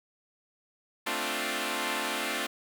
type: chord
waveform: 5% pulse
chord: D minor seventh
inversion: second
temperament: equal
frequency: 220 / 261.6 / 293.7 / 349.2 Hz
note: A3 / C4 / D4 / F4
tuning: 0 / 0 / 0 / 0 cents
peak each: -25 / -24 / -24 / -23 dBFS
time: 1.06-2.47 s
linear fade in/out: 10 ms
effects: none